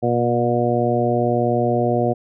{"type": "harmonic tone with a mistuned harmonic", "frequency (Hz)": 119.9, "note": "A#2", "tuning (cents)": 49, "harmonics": [1, 2, 3, 4, 5, 6], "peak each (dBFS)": [-23, -23, -23, -23, -23, -23], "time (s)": [0.02, 2.14], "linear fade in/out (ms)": 20, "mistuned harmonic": 1, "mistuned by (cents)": 21, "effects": []}